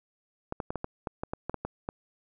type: clicks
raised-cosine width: 1 ms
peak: -18 dBFS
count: 12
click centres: 0.524 / 0.602 / 0.705 / 0.757 / 0.844 / 1.072 / 1.235 / 1.335 / 1.496 / 1.543 / 1.65 / 1.889 s
effects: none